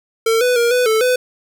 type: tone with pitch steps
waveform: square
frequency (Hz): 452 / 496.6 / 471.5 / 497.1 / 439.5 / 502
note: A4 / B4 / A#4 / B4 / A4 / B4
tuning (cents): +47 / +9 / +20 / +11 / -2 / +28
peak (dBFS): -13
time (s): 0.26-1.16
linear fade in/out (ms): 5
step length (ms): 150
effects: none